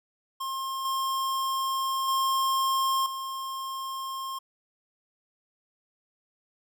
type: tone with level steps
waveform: square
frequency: 1067 Hz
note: C6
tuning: 34 cents sharp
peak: -31 / -27 / -24 / -33 dBFS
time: 0.4-4.39 s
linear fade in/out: 10 ms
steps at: 0.85 / 2.08 / 3.06 s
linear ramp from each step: 2 ms
effects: none